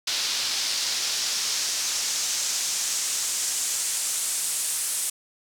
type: noise with band-pass filter sweep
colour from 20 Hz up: pink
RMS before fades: -27 dBFS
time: 0.07-5.1 s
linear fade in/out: 5 ms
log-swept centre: 4600 to 9100 Hz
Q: 1.8
effects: none